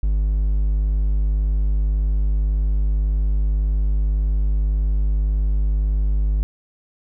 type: tone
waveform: triangle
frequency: 50.9 Hz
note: G#1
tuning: 34 cents flat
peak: -14 dBFS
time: 0.03-6.43 s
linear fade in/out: 0 ms
effects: none